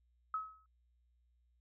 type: tone with exponential decay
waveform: sine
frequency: 1283 Hz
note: E6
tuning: 47 cents flat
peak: -32 dBFS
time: 0.34-0.66 s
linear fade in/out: 2 ms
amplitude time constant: 69 ms
effects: added 60 Hz sine -70 dBFS peak until 1.6 s